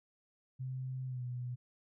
sine tone with pitch glide, 129.8 to 123.72 Hz, C3 to B2, -13 to +3 cents, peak -37 dBFS, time 0.59-1.56 s, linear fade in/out 20 ms, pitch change -84 cents, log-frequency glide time 1.06-1.23 s, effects none

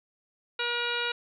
harmonic tone, 478 Hz, A#4, 43 cents sharp, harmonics 1 / 2 / 3 / 4 / 5 / 6 / 7 / 8 / 9, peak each -36 / -38 / -32 / -41 / -36 / -35 / -46 / -35 / -48 dBFS, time 0.59-1.12 s, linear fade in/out 5 ms, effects none

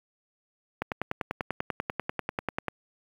click train, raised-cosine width 0.5 ms, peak -13 dBFS, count 20, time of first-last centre 0.82-2.683 s, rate 10.2 Hz, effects high-pass 80 Hz 12 dB/octave + 8-bit

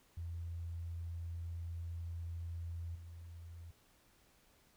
sine tone with level steps, 84.5 Hz, E2, 43 cents sharp, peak -40 / -48 dBFS, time 0.17-3.71 s, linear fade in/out 5 ms, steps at 2.95 s, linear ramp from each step 5 ms, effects pink hiss -69 dBFS RMS until 4.76 s

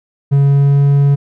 triangle tone with pitch glide, 140 to 141.22 Hz, C#3 to C#3, +18 to +33 cents, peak -5 dBFS, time 0.31-1.16 s, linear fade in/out 20 ms, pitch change +15 cents, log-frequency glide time 0.45-0.85 s, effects none

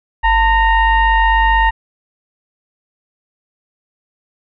sine tone with frequency modulation, 901 Hz, A5, 41 cents sharp, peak -9 dBFS, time 0.23-1.71 s, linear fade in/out 20 ms, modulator 949 Hz, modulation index 1.1, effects none

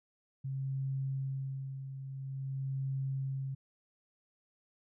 sine tone with tremolo, 134.8 Hz, C#3, 48 cents flat, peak -32 dBFS, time 0.44-3.55 s, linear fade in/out 10 ms, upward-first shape sine, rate 0.49 Hz, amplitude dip 60%, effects none

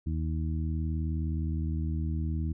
harmonic tone, 79.4 Hz, D#2, 36 cents sharp, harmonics 1 / 2 / 3 / 4, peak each -29 / -35 / -39 / -41 dBFS, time 0.06-2.53 s, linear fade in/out 10 ms, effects none

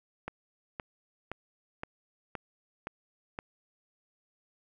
click train, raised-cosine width 0.5 ms, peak -21 dBFS, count 7, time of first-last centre 0.28-3.389 s, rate 1.93 Hz, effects 10-bit

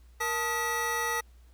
square tone cluster, 469.6 / 876 / 1255 / 1935 Hz, A#4 / A5 / D#6 / B6, +13 / -8 / +15 / -36 cents, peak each -37 / -35 / -35 / -32 dBFS, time 0.2-1.21 s, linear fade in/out 10 ms, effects added 60 Hz sine -52 dBFS peak until 1.53 s + pink hiss -67 dBFS RMS until 1.53 s

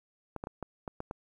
clicks, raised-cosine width 1 ms, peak -23 dBFS, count 7, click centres 0.363 / 0.439 / 0.471 / 0.627 / 0.878 / 1.004 / 1.111 s, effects 10-bit

